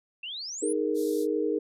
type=exponential sweep; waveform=sine; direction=up; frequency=2637 to 10548 Hz; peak=-34 dBFS; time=0.23-0.73 s; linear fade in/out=5 ms
type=chord; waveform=sine; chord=D# suspended fourth; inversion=none; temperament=equal; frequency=311.1 / 415.3 / 466.2 Hz; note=D#4 / G#4 / A#4; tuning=0 / 0 / 0 cents; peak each=-29 dBFS; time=0.62-1.59 s; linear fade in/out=10 ms
type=band-pass noise; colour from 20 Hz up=white; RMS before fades=-46 dBFS; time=0.94-1.27 s; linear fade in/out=50 ms; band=3500 to 14000 Hz; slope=96 dB/octave
effects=none